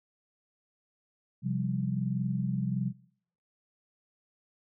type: chord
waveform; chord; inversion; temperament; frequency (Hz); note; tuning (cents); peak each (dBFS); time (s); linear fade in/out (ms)
sine; C suspended fourth; none; equal; 130.81 / 174.61 / 196; C3 / F3 / G3; 0 / 0 / 0; -31 / -33 / -33; 1.42-2.93; 50
effects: noise-tail reverb RT60 0.6 s tail -21 dB re dry